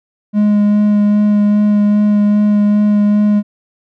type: tone with vibrato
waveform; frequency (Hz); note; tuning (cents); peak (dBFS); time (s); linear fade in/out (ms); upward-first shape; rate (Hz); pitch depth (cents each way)
triangle; 207.7; G#3; 0; -6; 0.33-3.43; 50; sine; 2.5; 11
effects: none